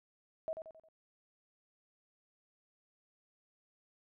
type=tone with echo; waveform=sine; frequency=640 Hz; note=D#5; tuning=49 cents sharp; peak=-34 dBFS; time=0.48-0.53 s; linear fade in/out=0 ms; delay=89 ms; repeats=4; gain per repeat=-7 dB; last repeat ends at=0.886 s; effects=none